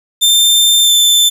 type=tone with pitch glide; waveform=sawtooth; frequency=3582 to 3541 Hz; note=A7 to A7; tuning=+30 to +10 cents; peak=-4 dBFS; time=0.21-1.3 s; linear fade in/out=20 ms; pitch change=-20 cents; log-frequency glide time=0.82-0.92 s; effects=7-bit